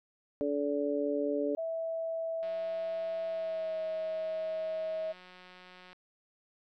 harmonic tone, 144.2 Hz, D3, 31 cents flat, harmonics 2 / 3 / 4, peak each -33 / -33 / -33 dBFS, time 0.41-1.55 s, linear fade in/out 0 ms
sine tone with pitch glide, 655 to 637.1 Hz, E5 to D#5, -11 to +41 cents, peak -32 dBFS, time 1.57-5.13 s, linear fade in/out 20 ms, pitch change -48 cents, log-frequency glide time 3.27-3.79 s
click train, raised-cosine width 0.3 ms, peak -37 dBFS, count 638, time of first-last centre 2.43-5.93 s, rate 182 Hz
effects none

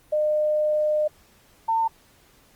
sine tone pair in turn, 607 / 902.4 Hz, D#5 / A5, -43 / +44 cents, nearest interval perfect fifth, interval 687 cents, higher second, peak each -19 dBFS, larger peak neither, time 0.12-1.08 / 1.68-1.88 s, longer first, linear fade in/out 10 ms, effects pink hiss -57 dBFS RMS until 2.55 s + Opus 32 kbps

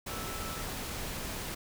sine tone in noise, 1318.5 Hz, E6, in tune, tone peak -44 dBFS, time 0.1-0.63 s, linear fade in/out 10 ms, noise pink, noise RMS -38 dBFS, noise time 0.06-1.55 s, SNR -9 dB, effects none

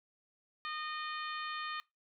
harmonic tone with a mistuned harmonic, 614 Hz, D#5, 23 cents flat, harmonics 2 / 3 / 4 / 5 / 6 / 7, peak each -40 / -44 / -46 / -48 / -50 / -51 dBFS, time 0.65-1.8 s, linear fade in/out 0 ms, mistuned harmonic 6, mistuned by -39 cents, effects noise-tail reverb RT60 0.2 s tail -21 dB re dry

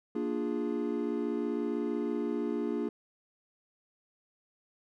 triangle chord, Bb dominant seventh, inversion none, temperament equal, 233.1 / 293.7 / 349.2 / 415.3 Hz, Bb3 / D4 / F4 / Ab4, 0 / 0 / 0 / 0 cents, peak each -33 / -33 / -34 / -34 dBFS, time 0.15-2.89 s, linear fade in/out 5 ms, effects none

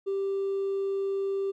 triangle tone with hard clipping, 392 Hz, G4, in tune, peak -26 dBFS, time 0.06-1.52 s, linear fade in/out 20 ms, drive 2 dB, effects none

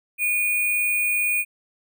sine tone with sample-and-hold, 2454 Hz, D#7, 25 cents flat, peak -19 dBFS, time 0.18-1.45 s, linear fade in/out 50 ms, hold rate 11025 Hz, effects none

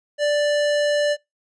sine tone with hard clipping, 587.3 Hz, D5, in tune, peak -19 dBFS, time 0.18-1.17 s, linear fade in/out 50 ms, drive 18 dB, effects noise-tail reverb RT60 0.2 s tail -24 dB re dry + resampled to 22050 Hz

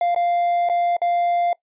triangle tone with dropouts, 697 Hz, F5, 4 cents flat, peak -15 dBFS, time 0.01-1.53 s, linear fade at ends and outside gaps 2 ms, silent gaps 0.147-0.161 / 0.689-0.697 / 0.967-1.017 s, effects noise-tail reverb RT60 0.1 s tail -21 dB re dry + resampled to 8000 Hz

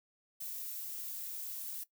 violet noise, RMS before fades -42 dBFS, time 0.4-1.84 s, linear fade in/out 10 ms, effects noise-tail reverb RT60 0.1 s tail -17 dB re dry

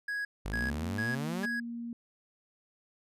triangle tone bursts, 1661.2 Hz, G#6, in tune, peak -30 dBFS, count 4, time 0.08-1.6 s, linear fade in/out 5 ms, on 170 ms, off 280 ms
sawtooth exponential sweep, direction up, 47.91 to 207.7 Hz, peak -30 dBFS, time 0.45-1.46 s, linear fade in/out 10 ms
sine tone with pitch glide, 230 to 235 Hz, A#3 to A#3, -23 to +14 cents, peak -36 dBFS, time 0.53-1.93 s, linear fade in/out 2 ms, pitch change +37 cents, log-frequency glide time 1.22-1.56 s
effects resampled to 32000 Hz

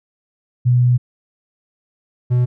sine / triangle tone pair in turn, 123.47 / 123.47 Hz, B2 / B2, 0 / 0 cents, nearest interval unison, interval 0 cents, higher neither, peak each -10 dBFS, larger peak neither, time 0.65-0.98 / 2.3-2.46 s, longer first, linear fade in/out 20 ms, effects none

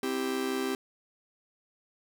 45% pulse chord, C major, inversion none, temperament just, 261.6 / 327 / 392.4 Hz, C4 / E4 / G4, 0 / -14 / +2 cents, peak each -33 / -38 / -32 dBFS, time 0.03-0.75 s, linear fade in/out 2 ms, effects none

